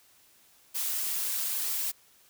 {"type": "noise with flanger", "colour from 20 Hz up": "blue", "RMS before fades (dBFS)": -31, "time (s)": [0.74, 1.92], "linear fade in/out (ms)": 20, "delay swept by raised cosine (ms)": [1.8, 4.5], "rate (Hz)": 3.6, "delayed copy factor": 0.55, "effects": ["white hiss -61 dBFS RMS until 2.29 s"]}